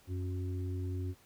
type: harmonic tone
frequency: 91.6 Hz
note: F#2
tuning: 17 cents flat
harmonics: 1 / 3 / 4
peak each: -34 / -44 / -46 dBFS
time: 0.07-1.15 s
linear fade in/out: 50 ms
effects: pink hiss -63 dBFS RMS until 1.25 s